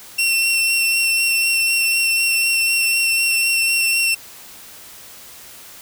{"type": "tone with vibrato", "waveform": "sawtooth", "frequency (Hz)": 2714, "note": "E7", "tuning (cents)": 50, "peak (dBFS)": -12, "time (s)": [0.18, 4.15], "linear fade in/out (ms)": 10, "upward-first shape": "sine", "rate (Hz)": 4, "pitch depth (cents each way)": 12, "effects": ["white hiss -40 dBFS RMS until 5.81 s"]}